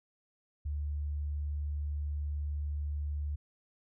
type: tone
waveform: sine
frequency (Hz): 73.42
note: D2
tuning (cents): 0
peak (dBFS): -32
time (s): 0.65-3.36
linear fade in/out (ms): 10
effects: none